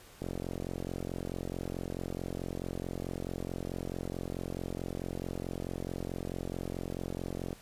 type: click train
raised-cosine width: 2 ms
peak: -23 dBFS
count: 327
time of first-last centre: 0.22-7.529 s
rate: 44.6 Hz
effects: pink hiss -55 dBFS RMS until 7.61 s + resampled to 32000 Hz